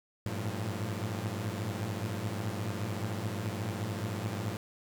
sawtooth tone cluster, 99.6 / 108.6 / 113.6 / 176.1 Hz, G2 / A2 / A#2 / F3, +28 / -22 / -44 / +15 cents, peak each -33 / -36 / -34 / -38 dBFS, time 0.26-4.57 s, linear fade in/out 0 ms, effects 10-bit

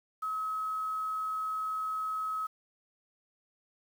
sine tone with quantisation, 1281 Hz, E6, 50 cents flat, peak -31 dBFS, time 0.22-2.47 s, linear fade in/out 10 ms, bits 9, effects none

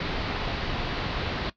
pink low-pass noise, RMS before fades -30 dBFS, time 0-1.5 s, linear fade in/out 5 ms, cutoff 4600 Hz, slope 48 dB/octave, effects noise-tail reverb RT60 0.1 s tail -17 dB re dry

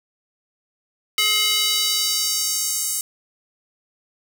square tone with high-pass filter sweep, 425.2 Hz, G#4, 41 cents sharp, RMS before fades -21 dBFS, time 1.18-3.01 s, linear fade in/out 2 ms, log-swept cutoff 2600 to 8100 Hz, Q 1.7, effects none

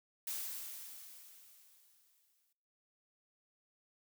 blue noise with exponential decay, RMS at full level -39 dBFS, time 0.27-2.53 s, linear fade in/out 5 ms, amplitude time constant 490 ms, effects noise-tail reverb RT60 1.0 s tail -22 dB re dry

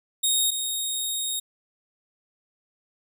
15% pulse tone pair in turn, 3729 / 3729 Hz, A#7 / A#7, 0 / 0 cents, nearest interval unison, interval 0 cents, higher neither, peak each -13 / -19 dBFS, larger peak first, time 0.23-0.51 / 0.51-1.4 s, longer second, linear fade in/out 10 ms, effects none

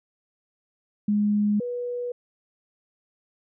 sine tone pair in turn, 207.7 / 487.5 Hz, G#3 / B4, 0 / -23 cents, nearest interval octave + minor third, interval 1477 cents, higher second, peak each -19 / -27 dBFS, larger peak first, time 1.08-1.6 / 1.6-2.12 s, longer neither, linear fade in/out 5 ms, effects none

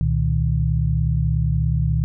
sine tone cluster, 67.4 / 118.2 / 155 Hz, C#2 / A#2 / D#3, -48 / +24 / -6 cents, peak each -21 dBFS, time 0.01-2.04 s, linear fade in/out 0 ms, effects none

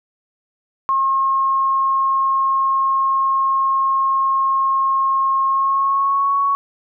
sine tone with pitch glide, 1077 to 1114.3 Hz, C6 to C#6, +50 to +9 cents, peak -14 dBFS, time 0.89-6.55 s, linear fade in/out 0 ms, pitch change +59 cents, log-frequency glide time 5.47-6.37 s, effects none

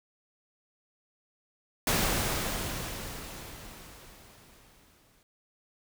pink noise with exponential decay, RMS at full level -25 dBFS, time 1.87-5.23 s, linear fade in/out 2 ms, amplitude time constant 730 ms, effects none

